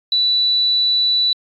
sine tone, 3960 Hz, B7, 4 cents sharp, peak -13 dBFS, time 0.12-1.33 s, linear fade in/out 2 ms, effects AAC 64 kbps

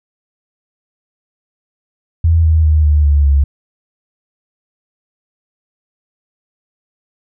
sine tone with pitch steps, 82.41 / 79.74 / 77.16 / 74.66 / 72.24 / 69.9 Hz, E2 / D#2 / D#2 / D2 / D2 / C#2, 0 / +43 / -14 / +29 / -28 / +15 cents, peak -7 dBFS, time 2.24-3.44 s, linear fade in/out 5 ms, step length 200 ms, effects none

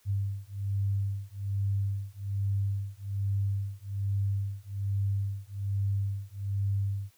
sine beating tone pair, 98.7 / 99.9 Hz, G2 / G2, +12 / +33 cents, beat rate 1.2 Hz, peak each -31 dBFS, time 0.05-7.11 s, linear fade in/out 50 ms, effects white hiss -65 dBFS RMS until 7.17 s

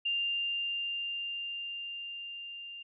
sine tone with level ramp, 2794 Hz, F7, in tune, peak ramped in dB -28 to -42 dBFS, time 0.05-2.83 s, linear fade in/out 10 ms, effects none

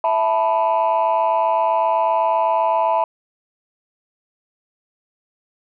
sine chord, E suspended fourth, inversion none, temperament equal, 659.3 / 880 / 987.8 Hz, E5 / A5 / B5, 0 / 0 / 0 cents, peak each -18 dBFS, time 0.04-3.04 s, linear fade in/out 2 ms, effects tanh soft clip ceiling -10 dBFS

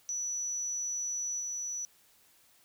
sine tone with level steps, 5920 Hz, F#8, in tune, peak -32 / -34 dBFS, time 0.09-1.85 s, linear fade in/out 0 ms, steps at 1.39 s, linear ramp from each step 20 ms, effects white hiss -64 dBFS RMS until 2.64 s

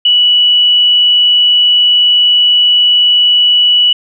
sine tone, 2947 Hz, F#7, 8 cents flat, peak -5 dBFS, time 0.05-3.93 s, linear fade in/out 5 ms, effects none

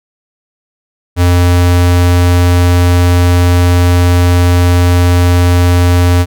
square tone, 88.3 Hz, F2, 20 cents sharp, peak -6 dBFS, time 1.16-6.26 s, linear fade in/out 50 ms, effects none

